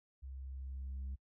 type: tone with level ramp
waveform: sine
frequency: 66.5 Hz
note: C2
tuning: 29 cents sharp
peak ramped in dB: -44 to -36 dBFS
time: 0.22-1.16 s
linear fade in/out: 20 ms
effects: noise-tail reverb RT60 0.1 s tail -26 dB re dry + tanh soft clip ceiling -38 dBFS